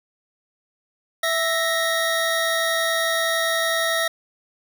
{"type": "tone pair together", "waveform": "25% pulse", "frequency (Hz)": [659.3, 1867], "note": ["E5", "A#6"], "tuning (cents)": [0, 2], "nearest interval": "octave + tritone", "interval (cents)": 1802, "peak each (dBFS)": -19, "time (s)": [1.23, 4.08], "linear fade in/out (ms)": 5, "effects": []}